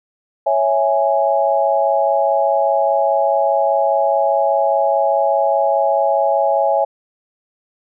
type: chord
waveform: sine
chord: C# minor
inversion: none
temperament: equal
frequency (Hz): 554.4 / 659.3 / 830.6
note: C#5 / E5 / G#5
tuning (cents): 0 / 0 / 0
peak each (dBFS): -17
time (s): 0.46-6.85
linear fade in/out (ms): 10
effects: none